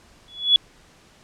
sine tone with exponential growth, 3395 Hz, G#7, 37 cents sharp, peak -8 dBFS, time 0.28-0.56 s, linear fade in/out 1 ms, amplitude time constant 59 ms, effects pink hiss -53 dBFS RMS until 1.23 s + low-pass 8000 Hz 12 dB/octave

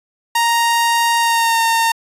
sawtooth tone with pitch glide, 932.3 to 914.2 Hz, A#5 to A#5, 0 to -34 cents, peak -9 dBFS, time 0.35-1.92 s, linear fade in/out 5 ms, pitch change -34 cents, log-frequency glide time 1.18-1.6 s, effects resampled to 32000 Hz

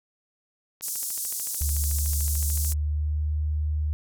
click train, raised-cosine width 0.2 ms, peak -25 dBFS, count 27, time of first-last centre 0.81-2.722 s, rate 13.6 Hz
white band-pass noise, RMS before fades -31 dBFS, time 0.82-2.74 s, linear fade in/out 20 ms, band 6000 to 14000 Hz, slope 24 dB/octave
sine tone with pitch glide, 73.42 to 75.83 Hz, D2 to D#2, 0 to -44 cents, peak -23 dBFS, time 1.61-3.93 s, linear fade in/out 0 ms, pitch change +56 cents, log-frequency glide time 2.02-3.3 s
effects none

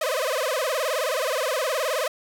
sawtooth tone with vibrato, 567 Hz, C#5, 39 cents sharp, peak -19 dBFS, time 0.01-2.08 s, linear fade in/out 5 ms, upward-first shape sine, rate 19 Hz, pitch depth 230 cents each way, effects none

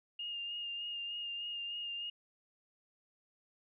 sine tone with vibrato, 2828 Hz, F7, 21 cents sharp, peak -38 dBFS, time 0.19-2.1 s, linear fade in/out 5 ms, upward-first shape sine, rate 3.3 Hz, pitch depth 21 cents each way, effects none

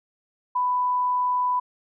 sine tone, 994 Hz, B5, 11 cents sharp, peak -20 dBFS, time 0.55-1.6 s, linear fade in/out 10 ms, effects none

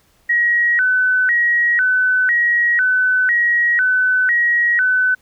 sine tone with vibrato, 1692 Hz, G#6, 32 cents sharp, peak -12 dBFS, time 0.29-5.15 s, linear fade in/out 10 ms, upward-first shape square, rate 1 Hz, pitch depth 200 cents each way, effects pink hiss -57 dBFS RMS until 5.21 s

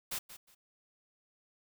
white noise with echo, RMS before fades -37 dBFS, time 0.11-0.19 s, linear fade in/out 10 ms, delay 180 ms, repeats 2, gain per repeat -13 dB, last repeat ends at 0.55 s, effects none

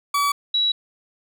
40% pulse / sine tone pair in turn, 1143 / 3900 Hz, D6 / B7, -47 / -23 cents, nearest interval octave + major sixth, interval 2124 cents, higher second, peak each -17 dBFS, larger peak neither, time 0.14-0.32 / 0.54-0.72 s, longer neither, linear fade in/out 5 ms, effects none

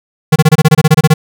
square tone bursts, 155.56 Hz, D#3, in tune, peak -3 dBFS, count 13, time 0.32-1.14 s, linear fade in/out 10 ms, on 40 ms, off 25 ms, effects none

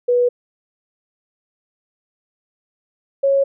sine tone pair in turn, 488.7 / 550.5 Hz, B4 / C#5, -18 / -12 cents, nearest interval major second, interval 206 cents, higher second, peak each -12 dBFS, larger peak neither, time 0.08-0.29 / 3.23-3.44 s, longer neither, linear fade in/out 10 ms, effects none

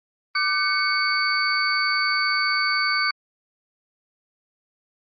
sine tone cluster, 1187 / 1518 / 2221 / 4555 Hz, D6 / F#6 / C#7 / C#8, +18 / +44 / +3 / +46 cents, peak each -25 dBFS, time 0.35-3.11 s, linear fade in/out 5 ms, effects Opus 32 kbps

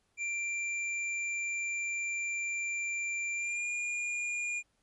square tone with pitch glide, 2363 to 2422 Hz, D7 to D#7, +10 to -47 cents, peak -33 dBFS, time 0.17-4.63 s, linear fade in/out 50 ms, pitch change +43 cents, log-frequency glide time 3.33-3.67 s, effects pink hiss -75 dBFS RMS until 4.82 s + resampled to 24000 Hz

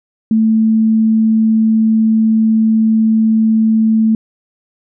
sine tone, 221 Hz, A3, 8 cents sharp, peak -8 dBFS, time 0.31-4.15 s, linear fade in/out 2 ms, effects none

